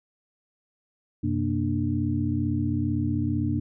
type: tone cluster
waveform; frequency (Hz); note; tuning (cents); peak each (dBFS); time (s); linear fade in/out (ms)
sine; 92.5 / 128.1 / 235.4 / 297.6; F#2 / C3 / A#3 / D4; 0 / -36 / +17 / +23; -28 / -29 / -29 / -28; 1.23-3.6; 10
effects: none